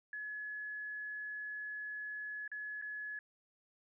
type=tone with dropouts; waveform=sine; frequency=1699 Hz; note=G#6; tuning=39 cents sharp; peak=-40 dBFS; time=0.13-3.19 s; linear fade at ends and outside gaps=2 ms; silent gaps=2.478-2.516 / 2.815-2.822 s; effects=none